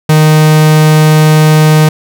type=tone; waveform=45% pulse; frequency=154.7 Hz; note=D#3; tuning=10 cents flat; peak=-3 dBFS; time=0.09-1.89 s; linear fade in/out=5 ms; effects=none